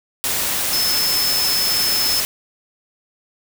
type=tone in noise; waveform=sine; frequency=5240 Hz; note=E8; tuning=11 cents flat; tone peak=-18 dBFS; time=0.73-2.2 s; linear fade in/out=0 ms; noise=white; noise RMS=-21 dBFS; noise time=0.24-2.25 s; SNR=0 dB; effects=none